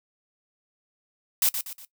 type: noise with echo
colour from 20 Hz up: blue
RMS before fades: -21 dBFS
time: 1.42-1.49 s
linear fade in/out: 2 ms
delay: 120 ms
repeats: 3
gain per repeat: -8 dB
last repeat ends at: 1.85 s
effects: noise-tail reverb RT60 0.1 s tail -18 dB re dry